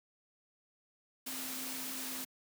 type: tone in noise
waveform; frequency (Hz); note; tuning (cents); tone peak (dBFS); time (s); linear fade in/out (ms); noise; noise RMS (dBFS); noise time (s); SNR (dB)
sine; 260.1; C4; -10; -47; 1.26-2.25; 10; white; -41; 1.26-2.25; -9
effects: high-pass 150 Hz 12 dB/octave